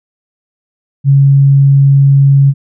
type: tone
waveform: sine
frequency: 138.59 Hz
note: C#3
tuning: in tune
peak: -3 dBFS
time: 1.04-2.54 s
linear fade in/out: 50 ms
effects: none